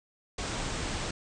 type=low-pass noise; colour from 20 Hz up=pink; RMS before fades=-34 dBFS; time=0.38-1.11 s; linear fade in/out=5 ms; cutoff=8700 Hz; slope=96 dB/octave; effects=none